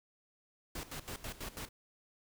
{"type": "noise with tremolo", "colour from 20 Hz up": "pink", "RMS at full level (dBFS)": -42, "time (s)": [0.75, 1.69], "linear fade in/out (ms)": 5, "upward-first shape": "square", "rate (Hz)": 6.1, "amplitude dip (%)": 80, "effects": []}